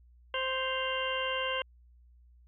harmonic tone with a mistuned harmonic, 523.3 Hz, C5, in tune, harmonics 1 / 2 / 3 / 4 / 5 / 6, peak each -35 / -36 / -38 / -40 / -36 / -39 dBFS, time 0.34-1.62 s, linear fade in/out 2 ms, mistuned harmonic 5, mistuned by +110 cents, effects added 60 Hz sine -56 dBFS peak until 2.47 s

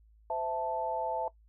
sine chord, A minor, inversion first, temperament equal with one note detuned, 513.4 / 659.3 / 880 Hz, C5 / E5 / A5, -33 / 0 / 0 cents, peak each -38 / -34 / -33 dBFS, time 0.3-1.28 s, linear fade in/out 2 ms, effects noise-tail reverb RT60 0.1 s tail -18 dB re dry + added 54 Hz sine -58 dBFS peak until 1.48 s

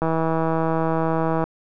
click train, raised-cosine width 1 ms, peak -9 dBFS, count 231, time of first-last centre 0.02-1.44 s, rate 162 Hz, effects none

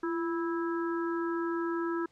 harmonic tone with a mistuned harmonic, 327.8 Hz, E4, 10 cents flat, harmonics 1 / 3 / 4 / 5, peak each -30 / -40 / -39 / -42 dBFS, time 0.03-2.06 s, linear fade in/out 5 ms, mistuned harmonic 1, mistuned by +59 cents, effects pink hiss -67 dBFS RMS until 2.11 s + low-pass 7000 Hz 12 dB/octave

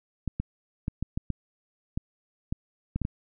clicks, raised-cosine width 5 ms, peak -16 dBFS, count 11, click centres 0.277 / 0.4 / 0.881 / 1.026 / 1.175 / 1.303 / 1.975 / 2.525 / 2.96 / 3.017 / 3.051 s, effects none

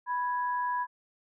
sine tone pair together, 987.8 / 1661.3 Hz, B5 / G#6, 0 / 0 cents, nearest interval major sixth, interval 900 cents, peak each -28 / -37 dBFS, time 0.06-0.87 s, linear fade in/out 50 ms, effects none

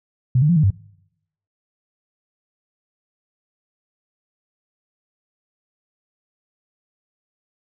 sine tone with pitch steps, 126.5 / 149.9 / 174 / 153.8 / 98 Hz, B2 / D3 / F3 / D#3 / G2, +42 / +36 / -6 / -20 / 0 cents, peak -12 dBFS, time 0.35-0.705 s, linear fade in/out 5 ms, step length 71 ms, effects noise-tail reverb RT60 0.8 s tail -24 dB re dry

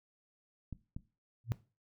clicks, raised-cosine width 5 ms, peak -29 dBFS, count 2, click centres 0.727 / 0.965 s
sine tone with exponential growth, 116.54 Hz, A#2, in tune, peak -25 dBFS, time 1.44-1.52 s, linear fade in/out 0 ms, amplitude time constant 16 ms
effects noise-tail reverb RT60 0.3 s tail -17 dB re dry

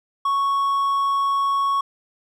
triangle tone, 1108.7 Hz, C#6, in tune, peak -16 dBFS, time 0.25-1.81 s, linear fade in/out 5 ms, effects none

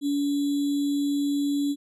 sine tone with sample-and-hold, 285.3 Hz, C#4, 50 cents sharp, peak -22 dBFS, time 0.01-1.76 s, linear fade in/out 50 ms, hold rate 3675 Hz, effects resampled to 32000 Hz

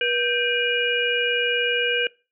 harmonic tone with a mistuned harmonic, 482.1 Hz, B4, 42 cents flat, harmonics 1 / 3 / 5 / 6, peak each -25 / -25 / -25 / -25 dBFS, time 0.01-2.07 s, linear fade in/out 2 ms, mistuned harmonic 3, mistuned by +140 cents, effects noise-tail reverb RT60 0.3 s tail -22 dB re dry

